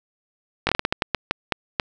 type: slowing click train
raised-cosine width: 0.3 ms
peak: -3 dBFS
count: 12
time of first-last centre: 0.67-1.798 s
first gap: 20 ms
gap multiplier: 1.3
effects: none